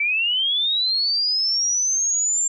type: linear sweep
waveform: sine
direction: up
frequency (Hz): 2282 to 7390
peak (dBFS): -18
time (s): 0-2.48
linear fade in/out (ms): 5
effects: none